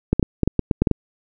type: clicks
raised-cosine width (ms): 3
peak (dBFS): -3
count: 10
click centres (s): 0.13 / 0.196 / 0.228 / 0.433 / 0.476 / 0.593 / 0.712 / 0.82 / 0.872 / 0.913
effects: none